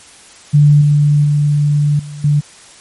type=tone with level steps; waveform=sine; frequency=146.83 Hz; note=D3; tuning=in tune; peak=-4 / -7 / -9 / -25 / -8 dBFS; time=0.53-2.41 s; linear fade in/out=20 ms; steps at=0.81 / 1.24 / 1.99 / 2.24 s; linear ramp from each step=5 ms; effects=white hiss -40 dBFS RMS until 2.8 s + MP3 48 kbps